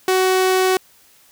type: tone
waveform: sawtooth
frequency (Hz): 374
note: F#4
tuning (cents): +19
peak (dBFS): -10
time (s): 0.08-0.77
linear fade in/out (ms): 2
effects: white hiss -52 dBFS RMS until 1.31 s